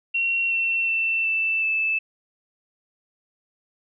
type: tone with pitch steps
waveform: sine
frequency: 2733 / 2706 / 2680 / 2654 / 2628 Hz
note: F7 / E7 / E7 / E7 / E7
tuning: -38 / +45 / +28 / +11 / -6 cents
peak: -20 dBFS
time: 0.14-1.99 s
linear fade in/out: 10 ms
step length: 370 ms
effects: none